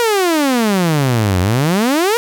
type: exponential two-way sweep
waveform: sawtooth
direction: down then up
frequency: 485.5 to 87.31 to 485.5 Hz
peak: -8 dBFS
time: 0-2.17 s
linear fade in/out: 0 ms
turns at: 1.4 s
effects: none